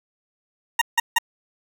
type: tone bursts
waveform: 20% pulse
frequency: 932.3 Hz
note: A#5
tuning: in tune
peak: -10 dBFS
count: 3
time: 0.79-1.185 s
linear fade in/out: 5 ms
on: 25 ms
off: 160 ms
effects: none